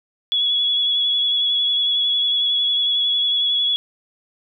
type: tone with vibrato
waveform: sine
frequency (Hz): 3379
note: G#7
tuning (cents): +29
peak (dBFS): -16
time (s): 0.32-3.76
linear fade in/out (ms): 0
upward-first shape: sine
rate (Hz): 11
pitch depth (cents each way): 20
effects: none